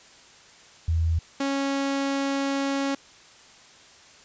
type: tone pair in turn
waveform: sine / sawtooth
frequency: 82 / 275.8 Hz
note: E2 / C#4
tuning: -9 / -9 cents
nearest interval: octave + major sixth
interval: 2100 cents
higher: second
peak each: -20 dBFS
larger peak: neither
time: 0.88-1.19 / 1.4-2.95 s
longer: second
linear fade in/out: 5 ms
effects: white hiss -51 dBFS RMS until 4.24 s + resampled to 16000 Hz